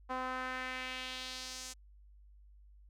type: tone with band-pass filter sweep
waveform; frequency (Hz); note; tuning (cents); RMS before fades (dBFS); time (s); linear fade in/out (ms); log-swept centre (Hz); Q
sawtooth; 256.7; C4; -33; -41; 0.09-1.74; 20; 980 to 7000; 1.8
effects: added 50 Hz sine -56 dBFS peak until 2.89 s